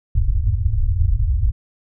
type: low-pass noise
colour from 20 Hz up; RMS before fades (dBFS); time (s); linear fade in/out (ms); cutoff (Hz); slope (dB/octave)
pink; -17; 0.15-1.52; 5; 110; 96
effects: none